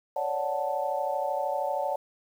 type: chord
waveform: sine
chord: D major seventh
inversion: third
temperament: equal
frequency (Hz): 554.4 / 587.3 / 740 / 880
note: C#5 / D5 / F#5 / A5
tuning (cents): 0 / 0 / 0 / 0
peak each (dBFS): -32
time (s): 0.16-1.96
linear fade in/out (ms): 5
effects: 9-bit